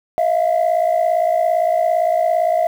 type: tone pair together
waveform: sine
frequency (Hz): 640.9 / 698.5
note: E5 / F5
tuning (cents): -49 / 0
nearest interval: minor second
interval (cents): 149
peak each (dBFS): -15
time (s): 0.18-2.67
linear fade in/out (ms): 0
effects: tanh soft clip ceiling -9 dBFS + 7-bit